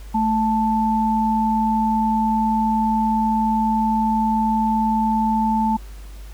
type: tone pair together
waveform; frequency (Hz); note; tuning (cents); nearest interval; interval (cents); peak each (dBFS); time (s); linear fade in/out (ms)
sine; 220 / 880; A3 / A5; 0 / 0; 2 octaves; 2400; -19; 0.14-5.77; 10
effects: added 50 Hz sine -34 dBFS peak until 6.33 s + pink hiss -48 dBFS RMS until 6.33 s